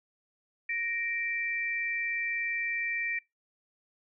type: tone pair together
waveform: sine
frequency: 1864.7 / 2343 Hz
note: A#6 / D7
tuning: 0 / -5 cents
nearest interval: major third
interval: 395 cents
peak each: -33 / -32 dBFS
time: 0.69-3.19 s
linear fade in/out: 5 ms
effects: noise-tail reverb RT60 0.2 s tail -24 dB re dry